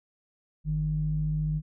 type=tone with low-pass filter; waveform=square; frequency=50.8 Hz; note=G#1; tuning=38 cents flat; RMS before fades=-28 dBFS; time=0.64-1.62 s; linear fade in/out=50 ms; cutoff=150 Hz; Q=7.6; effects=none